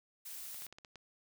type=noise; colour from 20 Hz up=blue; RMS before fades=-46 dBFS; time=0.25-0.67 s; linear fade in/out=10 ms
type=clicks; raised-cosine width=0.2 ms; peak=-34 dBFS; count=7; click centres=0.545 / 0.621 / 0.666 / 0.726 / 0.785 / 0.848 / 0.957 s
effects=none